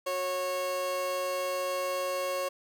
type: tone pair together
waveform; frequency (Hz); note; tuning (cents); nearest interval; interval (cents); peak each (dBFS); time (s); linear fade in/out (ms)
30% pulse; 366 / 548.4; F#4 / C#5; -19 / -19; perfect fifth; 700; -38 / -27; 0.06-2.49; 10
effects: none